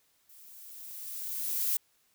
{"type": "noise with level ramp", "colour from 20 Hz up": "violet", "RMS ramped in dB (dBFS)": [-55, -28], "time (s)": [0.29, 1.77], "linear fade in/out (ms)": 5, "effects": ["white hiss -70 dBFS RMS until 2.14 s"]}